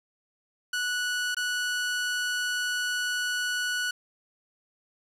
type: tone with dropouts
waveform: sawtooth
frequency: 1474 Hz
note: F#6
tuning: 7 cents flat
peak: -23 dBFS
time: 0.73-3.91 s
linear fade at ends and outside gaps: 5 ms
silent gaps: 1.347-1.367 s
effects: low-pass 10000 Hz 12 dB/octave + 9-bit